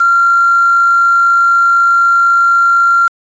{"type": "tone with quantisation", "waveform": "sine", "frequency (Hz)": 1379, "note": "F6", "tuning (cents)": -22, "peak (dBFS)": -6, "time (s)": [0, 3.08], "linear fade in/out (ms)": 5, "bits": 4, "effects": ["resampled to 16000 Hz"]}